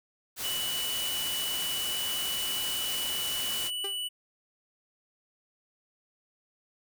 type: noise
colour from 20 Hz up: white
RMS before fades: -35 dBFS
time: 0.36-3.71 s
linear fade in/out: 50 ms
type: tone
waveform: square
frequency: 2960 Hz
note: F#7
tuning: in tune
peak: -32 dBFS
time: 0.43-4.09 s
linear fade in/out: 20 ms
type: tone with exponential decay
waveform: sawtooth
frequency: 397.2 Hz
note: G4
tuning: 23 cents sharp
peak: -30 dBFS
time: 3.84-3.99 s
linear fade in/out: 5 ms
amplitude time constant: 31 ms
effects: none